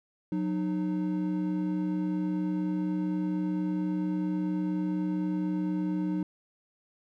triangle tone pair together, 181.91 / 306.2 Hz, F#3 / D#4, -29 / -28 cents, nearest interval major sixth, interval 901 cents, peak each -28 dBFS, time 0.32-6.23 s, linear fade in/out 2 ms, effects none

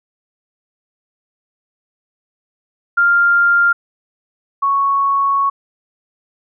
sine tone pair in turn, 1396.9 / 1108.7 Hz, F6 / C#6, 0 / 0 cents, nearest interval major third, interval 400 cents, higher first, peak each -9 / -12 dBFS, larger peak first, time 2.97-3.73 / 4.62-5.5 s, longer second, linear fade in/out 10 ms, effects none

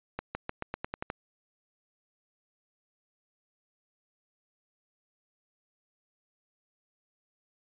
accelerating click train, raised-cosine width 0.5 ms, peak -18 dBFS, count 9, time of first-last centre 0.19-1.101 s, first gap 160 ms, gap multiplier 0.9, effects resampled to 8000 Hz

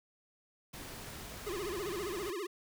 pink noise, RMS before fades -46 dBFS, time 0.73-2.31 s, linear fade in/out 10 ms
square tone with vibrato, 379.3 Hz, F#4, 43 cents sharp, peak -37 dBFS, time 1.46-2.47 s, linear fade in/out 10 ms, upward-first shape sine, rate 15 Hz, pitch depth 200 cents each way
effects none

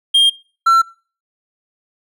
triangle tone pair in turn, 3213 / 1350.9 Hz, G7 / E6, +42 / +42 cents, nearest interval octave + minor third, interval 1500 cents, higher first, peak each -6 dBFS, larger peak neither, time 0.14-0.3 / 0.66-0.82 s, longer neither, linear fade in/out 10 ms, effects noise-tail reverb RT60 0.4 s tail -24 dB re dry

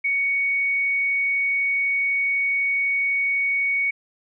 sine tone, 2232 Hz, C#7, 11 cents sharp, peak -19 dBFS, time 0.04-3.91 s, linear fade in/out 10 ms, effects none

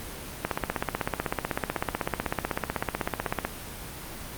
click train, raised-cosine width 0.5 ms, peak -10 dBFS, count 49, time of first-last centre 0.45-3.45 s, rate 16 Hz, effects pink hiss -39 dBFS RMS until 4.37 s + Opus 32 kbps

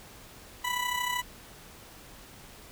20% pulse tone with amplitude modulation, 987.8 Hz, B5, in tune, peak -21 dBFS, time 0.64-1.22 s, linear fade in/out 10 ms, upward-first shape sine, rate 32.9 Hz, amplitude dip 60%, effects pink hiss -50 dBFS RMS until 2.71 s

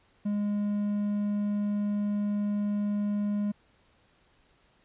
triangle tone with hard clipping, 205.9 Hz, G#3, 15 cents flat, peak -27 dBFS, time 0.25-3.52 s, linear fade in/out 10 ms, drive 6 dB, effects pink hiss -65 dBFS RMS until 4.84 s + resampled to 8000 Hz

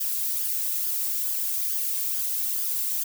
violet noise with flanger, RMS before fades -27 dBFS, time 0-3.04 s, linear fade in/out 10 ms, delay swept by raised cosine 0.6 to 1.9 ms, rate 2.3 Hz, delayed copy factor +0.5, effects none

